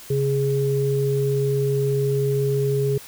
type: tone pair together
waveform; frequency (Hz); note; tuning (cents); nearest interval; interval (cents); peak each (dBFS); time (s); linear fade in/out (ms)
sine; 136 / 415.1; C#3 / G#4; -33 / -1; octave + perfect fifth; 1932; -21; 0.1-2.98; 5
effects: white hiss -42 dBFS RMS until 3.07 s